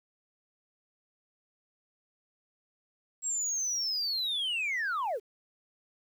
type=linear sweep; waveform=sine; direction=down; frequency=7690 to 370 Hz; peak=-27 dBFS; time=3.22-5.2 s; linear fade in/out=50 ms; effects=tanh soft clip ceiling -27 dBFS + 10-bit